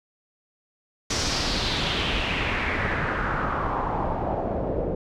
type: noise with low-pass filter sweep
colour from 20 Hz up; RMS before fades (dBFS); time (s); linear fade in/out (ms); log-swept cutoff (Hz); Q
pink; -26; 1.1-4.95; 5; 6000 to 490; 2.9
effects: none